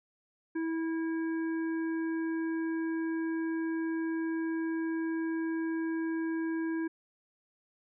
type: harmonic tone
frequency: 325.9 Hz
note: E4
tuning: 20 cents flat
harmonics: 1 / 3 / 5 / 7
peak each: -30 / -47 / -43 / -56 dBFS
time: 0.55-6.88 s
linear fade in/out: 10 ms
effects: none